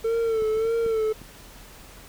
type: tone with vibrato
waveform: triangle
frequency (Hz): 447.6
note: A4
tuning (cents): +30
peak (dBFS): -19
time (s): 0.04-1.13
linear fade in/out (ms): 10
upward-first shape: sine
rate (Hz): 1.7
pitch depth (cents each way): 53
type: clicks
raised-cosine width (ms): 3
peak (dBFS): -29 / -32 / -32 / -24 / -30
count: 5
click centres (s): 0.422 / 0.571 / 0.653 / 0.863 / 1.217
effects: added 41 Hz sine -49 dBFS peak until 2.08 s + pink hiss -47 dBFS RMS until 2.08 s